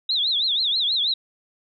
sine tone with vibrato, 3729 Hz, A#7, in tune, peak -19 dBFS, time 0.09-1.14 s, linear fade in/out 5 ms, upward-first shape triangle, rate 6.2 Hz, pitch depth 240 cents each way, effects none

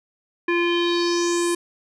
square tone with low-pass filter sweep, 345.4 Hz, F4, 19 cents flat, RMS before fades -21 dBFS, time 0.48-1.55 s, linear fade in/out 5 ms, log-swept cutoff 2100 to 9800 Hz, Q 4.3, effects none

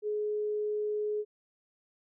sine tone, 421.3 Hz, G#4, 25 cents sharp, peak -29 dBFS, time 0.02-1.25 s, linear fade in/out 50 ms, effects none

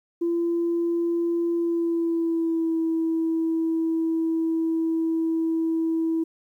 sine tone with pitch glide, 340 to 326 Hz, F4 to E4, -46 to -19 cents, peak -20 dBFS, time 0.21-6.24 s, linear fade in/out 10 ms, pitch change -73 cents, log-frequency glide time 1.55-2.78 s, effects tanh soft clip ceiling -17 dBFS + 10-bit

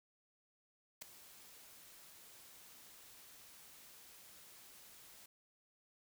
white noise with ADSR envelope, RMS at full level -44 dBFS, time 1.01-5.26 s, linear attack 12 ms, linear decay 4 ms, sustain -15 dB, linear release 4 ms, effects none

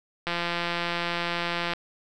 click train, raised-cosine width 0.3 ms, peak -12 dBFS, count 253, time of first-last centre 0.27-1.735 s, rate 172 Hz, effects none

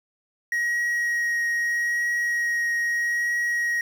triangle tone with vibrato, 1892 Hz, A#6, 25 cents sharp, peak -20 dBFS, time 0.52-3.81 s, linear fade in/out 2 ms, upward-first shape triangle, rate 0.79 Hz, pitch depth 11 cents each way, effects 8-bit

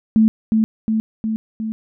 sine tone with echo, 220 Hz, A3, in tune, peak -9 dBFS, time 0.16-0.28 s, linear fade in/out 0 ms, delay 360 ms, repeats 4, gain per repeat -3 dB, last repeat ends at 1.72 s, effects none

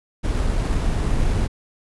brown noise with sample-and-hold, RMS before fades -20 dBFS, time 0.23-1.48 s, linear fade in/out 20 ms, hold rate 8820 Hz, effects resampled to 24000 Hz

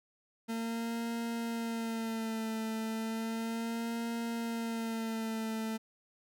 40% pulse tone with vibrato, 226.7 Hz, A#3, 48 cents flat, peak -33 dBFS, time 0.48-5.78 s, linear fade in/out 20 ms, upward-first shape sine, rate 0.34 Hz, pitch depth 40 cents each way, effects none

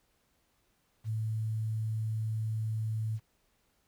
sine tone with quantisation, 110 Hz, A2, in tune, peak -30 dBFS, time 1.04-3.2 s, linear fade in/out 50 ms, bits 10, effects pink hiss -73 dBFS RMS until 3.87 s

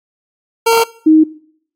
25% pulse / sine tone pair in turn, 457.8 / 313.6 Hz, A#4 / D#4, -31 / +14 cents, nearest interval perfect fifth, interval 655 cents, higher first, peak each -4 dBFS, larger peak neither, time 0.66-0.84 / 1.06-1.24 s, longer neither, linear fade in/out 10 ms, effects noise-tail reverb RT60 0.6 s tail -20 dB re dry + AAC 48 kbps

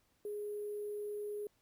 sine tone with sample-and-hold, 415.3 Hz, G#4, in tune, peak -38 dBFS, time 0.25-1.47 s, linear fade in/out 2 ms, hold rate 11025 Hz, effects pink hiss -75 dBFS RMS until 1.61 s

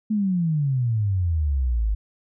sine exponential sweep, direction down, 220 to 50.1 Hz, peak -19 dBFS, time 0.1-1.95 s, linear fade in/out 10 ms, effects none

